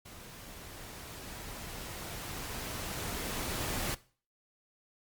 pink noise with level ramp, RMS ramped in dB -50 to -34 dBFS, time 0.05-3.95 s, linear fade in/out 10 ms, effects noise-tail reverb RT60 0.4 s tail -18 dB re dry + Opus 48 kbps

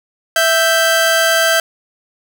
sawtooth tone pair together, 659.3 / 1568 Hz, E5 / G6, 0 / 0 cents, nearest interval octave + minor third, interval 1500 cents, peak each -10 dBFS, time 0.36-1.6 s, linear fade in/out 2 ms, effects 7-bit

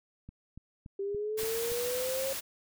click train, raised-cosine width 5 ms, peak -33 dBFS, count 6, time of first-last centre 0.29-1.719 s, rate 3.5 Hz
sine linear sweep, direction up, 392 to 543 Hz, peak -31 dBFS, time 0.99-2.33 s, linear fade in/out 5 ms
white noise, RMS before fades -37 dBFS, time 1.37-2.41 s, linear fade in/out 20 ms
effects none

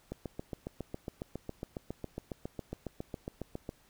click train, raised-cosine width 2 ms, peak -24 dBFS, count 27, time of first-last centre 0.12-3.691 s, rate 7.28 Hz, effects pink hiss -65 dBFS RMS until 3.89 s

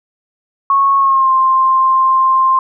sine tone with pitch glide, 1100 to 1052.1 Hz, C#6 to C6, -14 to +9 cents, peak -8 dBFS, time 0.7-2.59 s, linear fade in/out 2 ms, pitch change -77 cents, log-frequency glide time 0.98-1.31 s, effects none

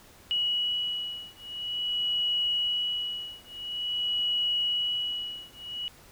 sine beating tone pair, 2925 / 2925.48 Hz, F#7 / F#7, -21 / -20 cents, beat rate 0.48 Hz, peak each -30 dBFS, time 0.31-5.88 s, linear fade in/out 0 ms, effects pink hiss -54 dBFS RMS until 6.11 s

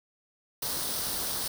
white noise with comb filter, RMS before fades -32 dBFS, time 0.62-1.48 s, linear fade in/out 5 ms, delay 0.21 ms, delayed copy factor +0.55, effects none

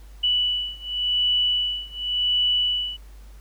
sine beating tone pair, 2960 / 2960.9 Hz, F#7 / F#7, 0 / +1 cents, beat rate 0.9 Hz, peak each -23 / -24 dBFS, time 0.23-2.97 s, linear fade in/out 10 ms, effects added 50 Hz sine -41 dBFS peak until 3.4 s + pink hiss -56 dBFS RMS until 3.4 s

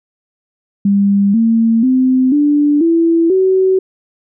sine tone with pitch steps, 200 / 227.1 / 257.9 / 292.8 / 332.5 / 377.5 Hz, G3 / A#3 / C4 / D4 / E4 / F#4, +35 / -45 / -25 / -5 / +15 / +35 cents, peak -8 dBFS, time 0.85-3.79 s, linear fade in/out 5 ms, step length 490 ms, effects none

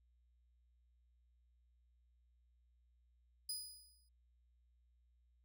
20% pulse tone with exponential decay, 4967 Hz, D#8, 4 cents flat, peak -33 dBFS, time 3.49-4.09 s, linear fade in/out 5 ms, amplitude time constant 130 ms, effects added 60 Hz sine -70 dBFS peak until 5.44 s

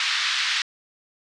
white band-pass noise, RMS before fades -24 dBFS, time 0-0.62 s, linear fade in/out 2 ms, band 1300 to 4500 Hz, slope 24 dB/octave, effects resampled to 22050 Hz

